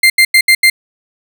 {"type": "tone bursts at uneven times", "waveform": "35% pulse", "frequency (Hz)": 2093, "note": "C7", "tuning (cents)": 0, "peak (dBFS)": -3, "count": 5, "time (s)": [[0.03, 0.1], [0.18, 0.25], [0.34, 0.41], [0.48, 0.55], [0.63, 0.7]], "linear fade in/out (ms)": 5, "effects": []}